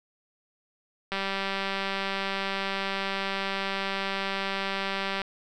click train, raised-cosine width 0.3 ms, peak -14 dBFS, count 800, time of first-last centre 1.12-5.217 s, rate 195 Hz, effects none

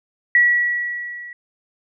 sine tone with level ramp, 1933 Hz, B6, 38 cents flat, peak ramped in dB -9 to -33 dBFS, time 0.35-1.33 s, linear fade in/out 2 ms, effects none

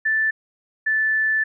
sine tone pair in turn, 1760 / 1752.9 Hz, A6 / A6, 0 / -7 cents, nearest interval unison, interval 7 cents, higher first, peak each -17 dBFS, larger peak neither, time 0.05-0.31 / 0.86-1.44 s, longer second, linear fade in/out 10 ms, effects none

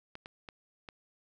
clicks, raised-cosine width 0.3 ms, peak -28 dBFS, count 4, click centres 0.154 / 0.259 / 0.488 / 0.888 s, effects none

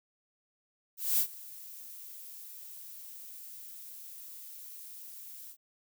violet noise with ADSR envelope, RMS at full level -26 dBFS, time 0.97-5.57 s, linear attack 220 ms, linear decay 80 ms, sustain -21 dB, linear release 74 ms, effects none

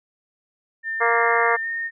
sine tone with pitch glide, 1800 to 1834.6 Hz, A6 to A#6, +39 to -28 cents, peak -24 dBFS, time 0.83-1.91 s, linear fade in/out 50 ms, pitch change +33 cents, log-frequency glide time 1.61-1.67 s
harmonic tone, 233.1 Hz, A#3, in tune, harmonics 2 / 3 / 4 / 5 / 6 / 7 / 8 / 9, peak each -23 / -25 / -24 / -23 / -27 / -26 / -28 / -27 dBFS, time 1-1.57 s, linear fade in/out 20 ms
effects none

